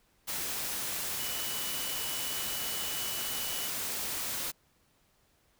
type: tone in noise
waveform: sine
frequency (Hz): 2960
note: F#7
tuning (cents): 0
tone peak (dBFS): -41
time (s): 1.18-3.69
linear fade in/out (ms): 20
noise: white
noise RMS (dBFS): -35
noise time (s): 0.27-4.52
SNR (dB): -9
effects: pink hiss -69 dBFS RMS until 5.59 s